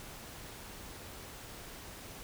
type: silence
effects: pink hiss -48 dBFS RMS until 2.23 s